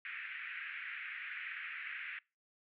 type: band-pass noise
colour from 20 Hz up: white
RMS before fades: -44 dBFS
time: 0.05-2.19 s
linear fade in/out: 2 ms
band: 1500 to 2500 Hz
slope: 48 dB/octave
effects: noise-tail reverb RT60 0.3 s tail -25 dB re dry + MP3 96 kbps